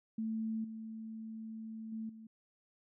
sine tone with level steps, 221.6 Hz, A3, 13 cents sharp, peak -34 / -42 / -38 / -49 dBFS, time 0.18-2.27 s, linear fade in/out 5 ms, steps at 0.64 / 1.92 / 2.09 s, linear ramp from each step 5 ms, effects none

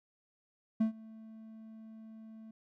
triangle tone with ADSR envelope, 221 Hz, A3, 8 cents sharp, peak -22 dBFS, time 0.8-2.51 s, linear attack 10 ms, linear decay 110 ms, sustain -24 dB, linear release 4 ms, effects none

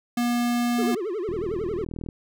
square tone, 240.2 Hz, B3, 48 cents flat, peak -22 dBFS, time 0.17-0.95 s, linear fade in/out 5 ms
triangle tone with vibrato, 392 Hz, G4, in tune, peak -24 dBFS, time 0.78-1.85 s, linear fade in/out 10 ms, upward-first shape sine, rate 11 Hz, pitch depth 240 cents each way
click train, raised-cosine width 3 ms, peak -22 dBFS, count 33, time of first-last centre 1.29-2.088 s, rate 40.1 Hz
effects none

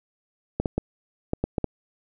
clicks, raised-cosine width 2 ms, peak -10 dBFS, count 7, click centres 0.6 / 0.658 / 0.78 / 1.334 / 1.44 / 1.582 / 1.643 s, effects none

